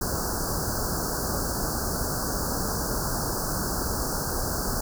pink band-stop noise, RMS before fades -28 dBFS, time 0.01-4.81 s, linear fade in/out 5 ms, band 1600 to 4500 Hz, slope 96 dB/octave, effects none

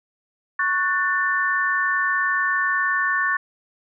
sine chord, F# minor, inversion second, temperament equal with one note detuned, 1108.7 / 1480 / 1781.5 Hz, C#6 / F#6 / A6, 0 / 0 / +21 cents, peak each -24 / -25 / -21 dBFS, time 0.59-3.37 s, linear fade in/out 5 ms, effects none

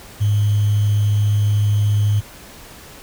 sine tone with sample-and-hold, 103.83 Hz, G#2, in tune, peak -13 dBFS, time 0.2-2.21 s, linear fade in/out 20 ms, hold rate 3150 Hz, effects pink hiss -40 dBFS RMS until 3.02 s

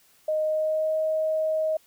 sine tone with pitch glide, 620 to 629 Hz, D#5 to D#5, -6 to +19 cents, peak -22 dBFS, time 0.28-1.77 s, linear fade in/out 5 ms, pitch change +25 cents, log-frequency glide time 0.44-0.97 s, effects white hiss -60 dBFS RMS until 1.86 s

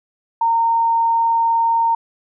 sine tone, 919 Hz, A#5, 25 cents flat, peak -13 dBFS, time 0.41-1.95 s, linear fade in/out 5 ms, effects none

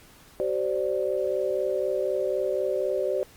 sine chord, G suspended fourth, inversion none, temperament equal with one note detuned, 382.2 / 523.3 / 587.3 Hz, G4 / C5 / D5, -44 / 0 / 0 cents, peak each -28 dBFS, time 0.4-3.23 s, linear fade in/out 0 ms, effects pink hiss -53 dBFS RMS until 3.36 s + Opus 48 kbps

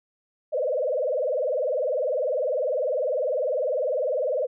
sine tone with vibrato, 554.4 Hz, C#5, in tune, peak -22 dBFS, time 0.52-4.47 s, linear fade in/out 20 ms, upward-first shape sine, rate 20 Hz, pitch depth 220 cents each way, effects none

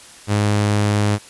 sawtooth tone, 103.83 Hz, G#2, in tune, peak -11 dBFS, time 0.27-1.19 s, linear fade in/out 50 ms, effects white hiss -42 dBFS RMS until 1.29 s + resampled to 24000 Hz

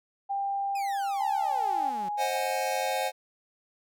sine tone, 794 Hz, G5, 22 cents sharp, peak -27 dBFS, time 0.29-1.91 s, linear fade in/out 20 ms
sawtooth exponential sweep, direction down, 2587 to 179.3 Hz, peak -36 dBFS, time 0.75-2.09 s, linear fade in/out 5 ms
sine tone with pitch glide, 863 to 826.9 Hz, A5 to G#5, -34 to -8 cents, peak -29 dBFS, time 1.2-2.37 s, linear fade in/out 5 ms, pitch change -74 cents, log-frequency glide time 1.45-2.17 s
square chord, Ab dominant seventh, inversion first, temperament equal with one note detuned, 528.4 / 622.3 / 740 / 830.6 Hz, C5 / Eb5 / Gb5 / Ab5, +17 / 0 / 0 / 0 cents, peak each -33 / -36 / -32 / -33 dBFS, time 2.17-3.12 s, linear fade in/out 50 ms
effects none

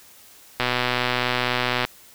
click train, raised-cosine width 0.3 ms, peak -5 dBFS, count 156, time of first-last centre 0.6-1.85 s, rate 124 Hz, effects white hiss -49 dBFS RMS until 2.14 s

